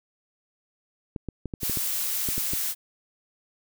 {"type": "clicks", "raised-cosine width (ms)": 3, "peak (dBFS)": -19, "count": 10, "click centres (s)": [1.162, 1.287, 1.457, 1.538, 1.632, 1.697, 1.773, 2.288, 2.38, 2.535]}
{"type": "noise", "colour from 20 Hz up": "blue", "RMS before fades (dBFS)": -28, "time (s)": [1.6, 2.75], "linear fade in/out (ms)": 50}
{"effects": []}